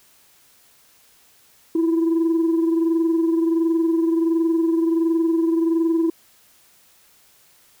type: tone pair together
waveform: sine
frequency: 328.6 / 350 Hz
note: E4 / F4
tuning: -5 / +4 cents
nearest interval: minor second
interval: 109 cents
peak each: -15 / -24 dBFS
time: 1.75-6.1 s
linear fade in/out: 5 ms
effects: tanh soft clip ceiling -13 dBFS + white hiss -55 dBFS RMS until 7.8 s

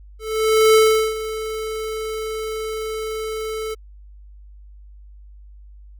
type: tone with ADSR envelope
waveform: square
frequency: 438.2 Hz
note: A4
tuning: 7 cents flat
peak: -10 dBFS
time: 0.19-3.75 s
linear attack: 560 ms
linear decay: 390 ms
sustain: -15 dB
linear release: 17 ms
effects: added 50 Hz sine -40 dBFS peak until 5.99 s

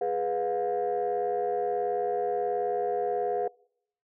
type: chord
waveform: sine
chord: F diminished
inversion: first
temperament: equal with one note detuned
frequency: 415.3 / 493.9 / 713.5 Hz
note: Ab4 / Cb5 / F5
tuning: 0 / 0 / +37 cents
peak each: -29 dBFS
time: 0.01-3.48 s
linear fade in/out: 5 ms
effects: noise-tail reverb RT60 0.7 s tail -26 dB re dry + tanh soft clip ceiling -20 dBFS

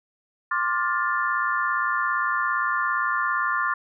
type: chord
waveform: sine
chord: D minor seventh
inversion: third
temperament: just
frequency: 1057.2 / 1174.7 / 1409.6 / 1762 Hz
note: C6 / D6 / F6 / A6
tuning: +18 / 0 / +16 / +2 cents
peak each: -27 dBFS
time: 0.51-3.74 s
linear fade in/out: 5 ms
effects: none

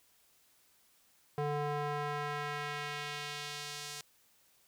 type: tone with band-pass filter sweep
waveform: square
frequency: 146.7 Hz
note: D3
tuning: 2 cents flat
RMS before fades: -38 dBFS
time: 1.38-4.01 s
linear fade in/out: 0 ms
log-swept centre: 590 to 6300 Hz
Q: 0.91
effects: white hiss -68 dBFS RMS until 4.67 s

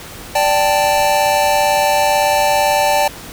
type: chord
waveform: square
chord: D suspended fourth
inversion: none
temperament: just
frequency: 587.3 / 783.1 / 881 Hz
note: D5 / G5 / A5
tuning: 0 / -2 / +2 cents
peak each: -17 dBFS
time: 0.35-3.08 s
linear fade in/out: 5 ms
effects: pink hiss -33 dBFS RMS until 3.32 s

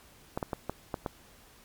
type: clicks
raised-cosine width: 1 ms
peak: -17 dBFS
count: 6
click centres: 0.375 / 0.428 / 0.532 / 0.696 / 0.942 / 1.062 s
effects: pink hiss -57 dBFS RMS until 1.64 s + MP3 96 kbps

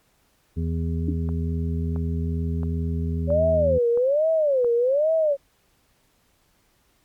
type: harmonic tone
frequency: 82.41 Hz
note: E2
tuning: in tune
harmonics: 1 / 2 / 3 / 5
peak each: -24 / -28 / -32 / -37 dBFS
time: 0.56-3.79 s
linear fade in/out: 20 ms
type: tone with exponential decay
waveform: sine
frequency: 283.5 Hz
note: C#4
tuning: 39 cents sharp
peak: -19 dBFS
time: 1.08-1.18 s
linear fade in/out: 5 ms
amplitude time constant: 20 ms
type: click train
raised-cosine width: 1 ms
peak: -24 dBFS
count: 6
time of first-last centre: 1.29-4.646 s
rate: 1.49 Hz
type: tone with vibrato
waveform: sine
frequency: 551 Hz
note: C#5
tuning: 11 cents flat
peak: -17 dBFS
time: 3.27-5.37 s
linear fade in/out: 50 ms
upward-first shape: sine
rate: 1.2 Hz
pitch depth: 280 cents each way
effects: pink hiss -64 dBFS RMS until 7.04 s + MP3 96 kbps

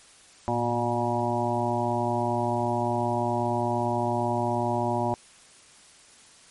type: harmonic tone with a mistuned harmonic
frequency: 120 Hz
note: B2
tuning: 49 cents flat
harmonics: 1 / 2 / 3 / 5 / 6 / 7 / 8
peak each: -31 / -31 / -31 / -31 / -31 / -31 / -31 dBFS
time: 0.48-5.14 s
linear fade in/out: 0 ms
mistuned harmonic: 1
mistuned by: -75 cents
effects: white hiss -53 dBFS RMS until 6.5 s + MP3 48 kbps

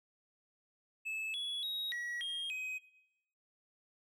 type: tone with pitch steps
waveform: triangle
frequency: 2608 / 3380 / 3795 / 1921 / 3234 / 2522 Hz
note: E7 / G#7 / A#7 / B6 / G#7 / D#7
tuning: -19 / +30 / +30 / -48 / -47 / +23 cents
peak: -35 dBFS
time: 1.05-2.79 s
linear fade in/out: 20 ms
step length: 290 ms
effects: noise-tail reverb RT60 0.8 s tail -17 dB re dry

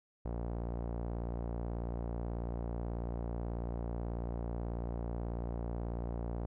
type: tone with low-pass filter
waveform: sawtooth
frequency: 58.3 Hz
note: A#1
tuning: 1 cent sharp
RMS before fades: -38 dBFS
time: 0.25-6.46 s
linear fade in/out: 5 ms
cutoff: 730 Hz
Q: 1.3
effects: none

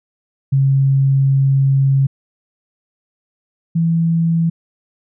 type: tone pair in turn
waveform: sine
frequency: 136.2 / 165.74 Hz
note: C#3 / E3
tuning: -30 / +10 cents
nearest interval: minor third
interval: 340 cents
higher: second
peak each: -10 / -12 dBFS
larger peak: first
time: 0.52-2.07 / 3.75-4.5 s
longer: first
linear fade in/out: 10 ms
effects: none

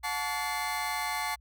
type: tone cluster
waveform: 35% pulse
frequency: 725 / 871 / 1133 / 2078 Hz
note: F#5 / A5 / C#6 / C7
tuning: -35 / -18 / +37 / -12 cents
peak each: -37 / -32 / -35 / -34 dBFS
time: 0.03-1.36 s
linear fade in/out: 20 ms
effects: added 60 Hz sine -55 dBFS peak until 1.4 s

